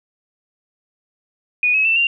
sine tone with pitch steps, 2466 / 2565 / 2668 / 2774 Hz, D#7 / E7 / E7 / F7, -16 / -48 / +20 / -12 cents, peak -13 dBFS, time 1.63-2.07 s, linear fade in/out 2 ms, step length 110 ms, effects none

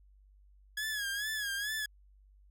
sawtooth tone with vibrato, 1672 Hz, G#6, 11 cents sharp, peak -30 dBFS, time 0.77-1.86 s, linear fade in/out 5 ms, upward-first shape sine, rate 2.3 Hz, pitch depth 85 cents each way, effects added 49 Hz sine -58 dBFS peak until 2.5 s

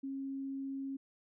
sine tone, 271.5 Hz, C#4, 36 cents flat, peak -37 dBFS, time 0.03-0.97 s, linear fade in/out 10 ms, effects none

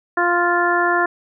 harmonic tone, 349.2 Hz, F4, in tune, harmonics 1 / 2 / 3 / 4 / 5, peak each -21 / -21 / -21 / -21 / -21 dBFS, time 0.17-1.06 s, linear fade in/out 5 ms, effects none

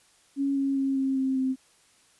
sine tone with pitch steps, 277.2 / 274 / 270.9 / 267.8 / 264.7 / 261.6 Hz, C#4 / C#4 / C#4 / C4 / C4 / C4, 0 / -20 / -40 / +40 / +20 / 0 cents, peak -23 dBFS, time 0.36-1.56 s, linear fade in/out 50 ms, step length 200 ms, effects white hiss -61 dBFS RMS until 2.19 s + resampled to 24000 Hz

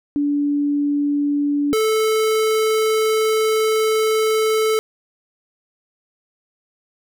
sine / square tone pair in turn, 288.8 / 437.2 Hz, D4 / A4, -29 / -11 cents, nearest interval perfect fifth, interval 718 cents, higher second, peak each -16 dBFS, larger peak neither, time 0.16-1.73 / 1.73-4.79 s, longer second, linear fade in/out 0 ms, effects none

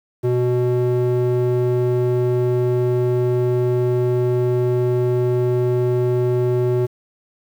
square tone with band-pass filter, 123.5 Hz, B2, in tune, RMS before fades -18 dBFS, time 0.23-6.87 s, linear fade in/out 20 ms, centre 300 Hz, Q 2.5, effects 8-bit

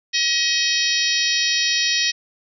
harmonic tone with a mistuned harmonic, 634 Hz, D#5, 32 cents sharp, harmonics 3 / 4 / 5 / 6 / 7 / 8 / 9, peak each -25 / -25 / -25 / -25 / -25 / -25 / -25 dBFS, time 0.13-2.12 s, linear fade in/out 20 ms, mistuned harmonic 8, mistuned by +23 cents, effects none

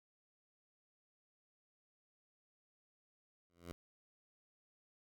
10% pulse tone with exponential growth, 86 Hz, F2, 26 cents flat, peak -35 dBFS, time 3.5-3.72 s, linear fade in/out 0 ms, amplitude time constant 46 ms, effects none

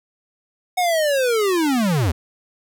square linear sweep, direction down, 740 to 71.6 Hz, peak -17 dBFS, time 0.77-2.12 s, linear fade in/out 10 ms, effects none

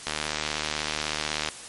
click train, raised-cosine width 0.2 ms, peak -9 dBFS, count 109, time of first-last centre 0.07-1.487 s, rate 76.2 Hz, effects white hiss -41 dBFS RMS until 1.68 s + MP3 48 kbps

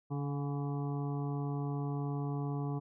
harmonic tone with a mistuned harmonic, 142.7 Hz, D3, 49 cents flat, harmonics 1 / 2 / 3 / 5 / 6 / 7 / 8, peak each -34 / -40 / -44 / -48 / -50 / -51 / -52 dBFS, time 0.1-2.8 s, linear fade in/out 20 ms, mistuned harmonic 6, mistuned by -45 cents, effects none

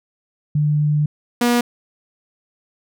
sine / sawtooth tone pair in turn, 149.2 / 240.6 Hz, D3 / B3, +28 / -45 cents, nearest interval minor sixth, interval 827 cents, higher second, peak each -14 / -10 dBFS, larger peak second, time 0.55-1.06 / 1.41-1.61 s, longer first, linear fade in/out 5 ms, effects none

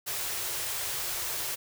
white band-stop noise, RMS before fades -33 dBFS, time 0.06-1.56 s, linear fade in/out 20 ms, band 160 to 310 Hz, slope 96 dB/octave, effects none

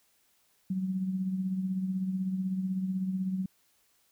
sine tone with tremolo, 187.9 Hz, F#3, 27 cents sharp, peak -26 dBFS, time 0.7-3.46 s, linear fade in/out 5 ms, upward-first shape triangle, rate 16 Hz, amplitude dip 55%, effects white hiss -69 dBFS RMS until 4.11 s

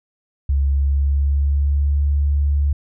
sine tone with pitch glide, 69.3 to 71.7 Hz, C#2 to D2, 0 to -41 cents, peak -14 dBFS, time 0.49-2.73 s, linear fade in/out 5 ms, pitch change +59 cents, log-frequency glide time 0.68-2.01 s, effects none

